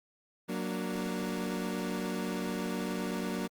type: chord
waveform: 30% pulse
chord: Gb augmented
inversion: none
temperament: equal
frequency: 185 / 233.1 / 293.7 Hz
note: Gb3 / Bb3 / D4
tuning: 0 / 0 / 0 cents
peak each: -33 / -34 / -37 dBFS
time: 0.48-3.48 s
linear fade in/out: 20 ms
effects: Opus 32 kbps